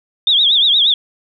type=tone with vibrato; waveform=sine; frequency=3520 Hz; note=A7; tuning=in tune; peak=-9 dBFS; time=0.27-0.94 s; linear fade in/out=2 ms; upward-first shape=triangle; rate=8.5 Hz; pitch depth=180 cents each way; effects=none